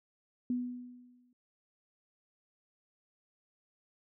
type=tone with exponential decay; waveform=sine; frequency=246.9 Hz; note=B3; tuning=in tune; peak=-28 dBFS; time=0.5-1.33 s; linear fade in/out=2 ms; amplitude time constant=180 ms; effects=none